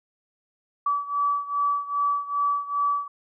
sine beating tone pair, 1148 / 1150.5 Hz, D6 / D6, -40 / -36 cents, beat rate 2.5 Hz, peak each -24 / -27 dBFS, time 0.86-3.08 s, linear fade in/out 5 ms, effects none

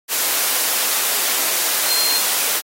sine tone in noise, 4186 Hz, C8, in tune, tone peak -19 dBFS, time 1.86-2.22 s, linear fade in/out 50 ms, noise white, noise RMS -19 dBFS, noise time 0.08-2.62 s, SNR -3 dB, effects high-pass 400 Hz 12 dB/octave + AAC 48 kbps

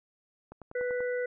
click train, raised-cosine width 1 ms, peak -31 dBFS, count 6, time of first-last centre 0.52-1.005 s, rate 10.3 Hz
harmonic tone, 493.9 Hz, B4, in tune, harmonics 1 / 3 / 4, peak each -29 / -39 / -41 dBFS, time 0.75-1.26 s, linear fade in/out 5 ms
effects none

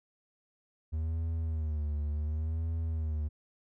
triangle tone with vibrato, 77.78 Hz, D#2, in tune, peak -28 dBFS, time 0.92-3.29 s, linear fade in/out 20 ms, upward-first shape sine, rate 0.69 Hz, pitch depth 90 cents each way, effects none

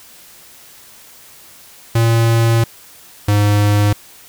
square tone pair in turn, 115 / 103.26 Hz, A#2 / G#2, -23 / -9 cents, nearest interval major second, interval 186 cents, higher first, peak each -11 dBFS, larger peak neither, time 1.95-2.64 / 3.28-3.93 s, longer first, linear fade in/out 5 ms, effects white hiss -42 dBFS RMS until 4.28 s

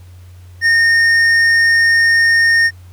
triangle tone with hard clipping, 1836 Hz, A#6, 27 cents flat, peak -10 dBFS, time 0.61-2.71 s, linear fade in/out 50 ms, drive 10 dB, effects added 90 Hz sine -35 dBFS peak until 2.92 s + pink hiss -51 dBFS RMS until 2.92 s

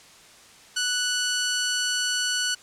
10% pulse tone, 1480 Hz, F#6, in tune, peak -14 dBFS, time 0.76-2.55 s, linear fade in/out 10 ms, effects white hiss -50 dBFS RMS until 2.62 s + low-pass 8000 Hz 12 dB/octave

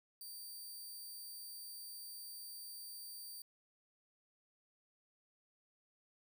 10% pulse tone with amplitude modulation, 4668 Hz, D8, 11 cents flat, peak -39 dBFS, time 0.21-3.42 s, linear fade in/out 2 ms, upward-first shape sine, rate 215 Hz, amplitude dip 40%, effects none

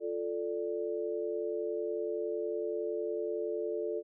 sine chord, D minor, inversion first, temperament equal, 349.2 / 440 / 587.3 Hz, F4 / A4 / D5, 0 / 0 / 0 cents, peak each -37 / -34 / -39 dBFS, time 0-4.03 s, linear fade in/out 50 ms, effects none

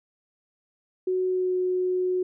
sine tone with pitch glide, 370 to 366.2 Hz, F#4 to F#4, 0 to -18 cents, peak -22 dBFS, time 1.07-2.23 s, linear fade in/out 5 ms, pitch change -18 cents, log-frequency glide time 1.27-1.56 s, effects none

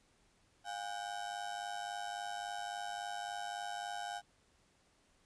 35% pulse ring-modulated tone, 760 Hz, F#5, 46 cents sharp, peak -35 dBFS, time 0.64-4.22 s, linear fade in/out 50 ms, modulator 51.8 Hz, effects pink hiss -71 dBFS RMS until 5.25 s + resampled to 22050 Hz

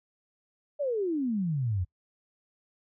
sine exponential sweep, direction down, 604 to 84.7 Hz, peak -26 dBFS, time 0.79-1.85 s, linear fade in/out 20 ms, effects noise-tail reverb RT60 0.1 s tail -23 dB re dry

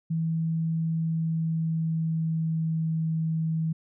sine tone with pitch glide, 162.7 to 160.83 Hz, E3 to E3, -22 to -42 cents, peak -24 dBFS, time 0.1-3.73 s, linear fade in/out 10 ms, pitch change -20 cents, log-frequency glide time 0.86-3.03 s, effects none

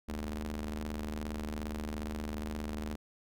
sawtooth ring-modulated tone, 77.1 Hz, D#2, 15 cents flat, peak -29 dBFS, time 0.08-2.96 s, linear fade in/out 10 ms, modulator 143 Hz, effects none

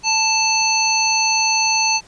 harmonic tone, 880 Hz, A5, in tune, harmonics 1 / 3 / 5 / 7, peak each -20 / -20 / -20 / -20 dBFS, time 0.03-2.01 s, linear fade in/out 50 ms, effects pink hiss -48 dBFS RMS until 2.07 s + resampled to 22050 Hz

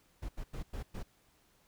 brown noise bursts at uneven times, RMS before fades -39 dBFS, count 5, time 0.22-0.29 / 0.37-0.44 / 0.53-0.63 / 0.73-0.83 / 0.94-1.03 s, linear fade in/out 10 ms, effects pink hiss -69 dBFS RMS until 1.67 s

